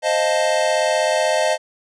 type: chord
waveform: square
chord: F dominant seventh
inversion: second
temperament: equal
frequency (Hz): 523.3 / 622.3 / 698.5 / 880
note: C5 / Eb5 / F5 / A5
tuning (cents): 0 / 0 / 0 / 0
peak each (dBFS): -24 / -19 / -25 / -25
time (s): 0.02-1.58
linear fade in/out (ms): 50
effects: resampled to 22050 Hz